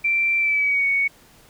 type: tone with pitch glide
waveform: sine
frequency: 2349 to 2227 Hz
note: D7 to C#7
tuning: 0 to +7 cents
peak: -17 dBFS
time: 0.04-1.08 s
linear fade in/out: 10 ms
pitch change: -93 cents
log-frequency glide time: 0.38-0.86 s
effects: pink hiss -52 dBFS RMS until 1.49 s